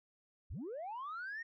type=linear sweep; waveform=sine; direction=up; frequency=37.94 to 1881 Hz; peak=-39 dBFS; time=0.5-1.43 s; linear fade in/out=10 ms; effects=tanh soft clip ceiling -38 dBFS